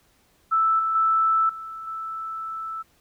sine tone with level steps, 1318.5 Hz, E6, in tune, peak -17 / -21 / -17 / -33 / -29 dBFS, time 0.51-2.83 s, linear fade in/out 20 ms, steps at 0.79 / 0.95 / 1.49 / 1.87 s, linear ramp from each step 5 ms, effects pink hiss -62 dBFS RMS until 3 s

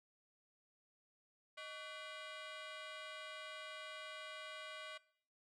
15% pulse ring-modulated tone, 880 Hz, A5, in tune, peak -38 dBFS, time 1.57-4.98 s, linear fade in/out 10 ms, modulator 257 Hz, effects noise-tail reverb RT60 0.6 s tail -21 dB re dry + low-pass 6000 Hz 12 dB/octave

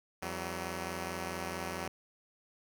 5% pulse tone pair together, 84.6 / 189.1 Hz, E2 / F#3, +45 / +38 cents, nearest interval octave + major second, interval 1393 cents, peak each -28 dBFS, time 0.22-1.88 s, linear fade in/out 5 ms, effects none

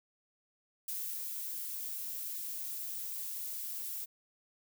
violet noise with ADSR envelope, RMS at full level -38 dBFS, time 0.88-4.06 s, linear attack 4 ms, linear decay 380 ms, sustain -2 dB, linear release 25 ms, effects none

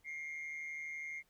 sine tone with amplitude modulation, 2128 Hz, C7, 29 cents sharp, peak -36 dBFS, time 0.04-1.23 s, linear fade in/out 50 ms, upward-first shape sine, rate 152 Hz, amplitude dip 65%, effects tanh soft clip ceiling -38 dBFS + pink hiss -74 dBFS RMS until 1.29 s

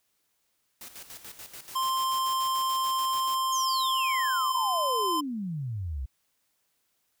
white noise with tremolo, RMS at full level -43 dBFS, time 0.81-3.35 s, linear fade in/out 2 ms, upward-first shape square, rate 6.9 Hz, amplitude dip 65%
square tone with pitch glide, 1050 to 1030.8 Hz, C6 to C6, +6 to -26 cents, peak -26 dBFS, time 1.75-5.21 s, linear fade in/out 10 ms, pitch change -32 cents, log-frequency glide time 4.04-4.75 s
sine exponential sweep, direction down, 6790 to 60.9 Hz, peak -30 dBFS, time 3.52-6.06 s, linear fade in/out 10 ms
effects white hiss -74 dBFS RMS until 7.2 s

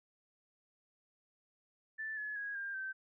sine tone with pitch steps, 1760 / 1705 / 1651.7 / 1600 / 1550 Hz, A6 / G#6 / G#6 / G6 / G6, 0 / +45 / -10 / +35 / -20 cents, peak -38 dBFS, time 1.98-2.93 s, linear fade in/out 20 ms, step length 190 ms, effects none

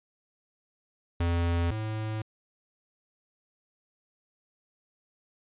square tone pair in turn, 85.4 / 108.87 Hz, F2 / A2, -38 / -18 cents, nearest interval major third, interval 420 cents, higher second, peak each -25 / -31 dBFS, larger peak first, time 1.2-1.71 / 1.71-2.22 s, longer neither, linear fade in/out 5 ms, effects resampled to 8000 Hz

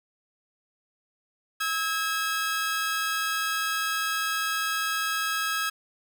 sawtooth tone pair together, 1295 / 1635 Hz, E6 / G#6, -31 / -28 cents, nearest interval major third, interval 403 cents, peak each -25 dBFS, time 1.6-5.7 s, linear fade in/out 10 ms, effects none

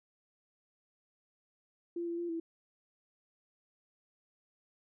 sine tone with pitch steps, 343 / 339.7 / 344.8 / 330.6 Hz, F4 / F4 / F4 / E4, -31 / -48 / -22 / +5 cents, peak -34 dBFS, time 1.96-2.4 s, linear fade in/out 5 ms, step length 110 ms, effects none

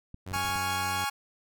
clicks, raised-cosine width 5 ms, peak -30 dBFS, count 6, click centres 0.144 / 0.316 / 0.361 / 0.45 / 0.492 / 0.559 s
sawtooth tone, 93 Hz, F#2, 9 cents sharp, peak -33 dBFS, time 0.26-1.05 s, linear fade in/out 10 ms
sawtooth chord, Db major, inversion second, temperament equal, 830.6 / 1108.7 / 1396.9 Hz, Ab5 / Db6 / F6, 0 / 0 / 0 cents, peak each -27 / -30 / -32 dBFS, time 0.33-1.1 s, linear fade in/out 10 ms
effects none

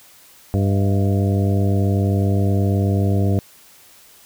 harmonic tone with a mistuned harmonic, 98.7 Hz, G2, 12 cents sharp, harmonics 1 / 2 / 3 / 4 / 5 / 6 / 7, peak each -16 / -22 / -26 / -28 / -30 / -32 / -33 dBFS, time 0.54-3.39 s, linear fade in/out 0 ms, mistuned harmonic 6, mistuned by +88 cents, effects white hiss -48 dBFS RMS until 4.25 s

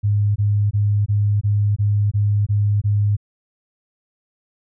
sine tone bursts, 103.1 Hz, G#2, 12 cents flat, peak -14 dBFS, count 9, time 0.03-3.168 s, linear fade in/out 20 ms, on 330 ms, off 21 ms, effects none

